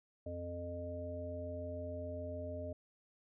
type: harmonic tone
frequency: 87.31 Hz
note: F2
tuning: in tune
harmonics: 1 / 3 / 5 / 7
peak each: -44 / -48 / -51 / -43 dBFS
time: 0.26-2.73 s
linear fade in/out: 5 ms
effects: none